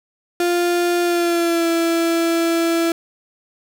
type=tone with pitch glide; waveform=35% pulse; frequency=349.2 to 333.8 Hz; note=F4 to E4; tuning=0 to +22 cents; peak=-14 dBFS; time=0.4-2.92 s; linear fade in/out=2 ms; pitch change=-78 cents; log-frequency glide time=1.03-1.68 s; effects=none